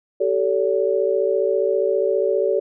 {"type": "tone cluster", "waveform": "sine", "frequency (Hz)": [384.5, 439.4, 569], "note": ["G4", "A4", "C#5"], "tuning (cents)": [-33, -2, 45], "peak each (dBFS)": -21, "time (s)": [0.2, 2.6], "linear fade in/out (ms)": 10, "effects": []}